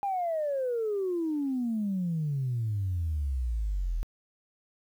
sine exponential sweep, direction down, 816 to 39.17 Hz, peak -26 dBFS, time 0.03-4.03 s, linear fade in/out 0 ms, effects tanh soft clip ceiling -23 dBFS + 10-bit

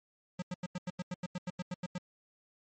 square tone bursts, 180 Hz, F#3, 47 cents flat, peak -35 dBFS, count 14, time 0.39-1.982 s, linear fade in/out 5 ms, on 32 ms, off 88 ms, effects MP3 32 kbps

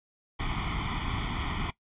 pink noise with comb filter, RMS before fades -31 dBFS, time 0.39-1.71 s, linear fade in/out 10 ms, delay 0.92 ms, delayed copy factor +0.9, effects noise-tail reverb RT60 0.1 s tail -18 dB re dry + resampled to 8000 Hz

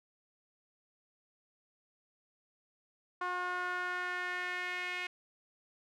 sawtooth tone with band-pass filter sweep, 360.2 Hz, F#4, 46 cents flat, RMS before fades -37 dBFS, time 3.21-5.07 s, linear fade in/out 5 ms, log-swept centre 1200 to 2300 Hz, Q 3.2, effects none

